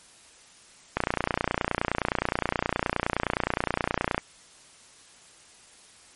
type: click train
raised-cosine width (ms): 0.5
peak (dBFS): -8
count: 96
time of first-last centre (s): 0.97-4.179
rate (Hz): 29.6
effects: white hiss -53 dBFS RMS until 6.15 s + MP3 48 kbps